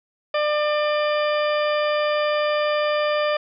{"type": "harmonic tone with a mistuned harmonic", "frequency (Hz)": 598, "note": "D5", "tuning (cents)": 31, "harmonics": [1, 2, 3, 4, 5, 6, 8], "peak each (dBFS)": [-20, -26, -30, -32, -34, -36, -38], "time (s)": [0.34, 3.37], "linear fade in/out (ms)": 5, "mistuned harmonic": 6, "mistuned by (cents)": -25, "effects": []}